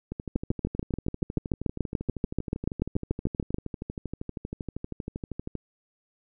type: two click trains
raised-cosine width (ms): 3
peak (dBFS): -12 / -20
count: 23 / 70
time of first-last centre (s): 0.36-3.544 / 0.12-5.553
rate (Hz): 6.91 / 12.7
effects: none